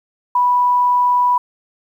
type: tone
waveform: sine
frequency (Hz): 984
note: B5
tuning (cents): -7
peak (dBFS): -11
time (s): 0.35-1.38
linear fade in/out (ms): 5
effects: 8-bit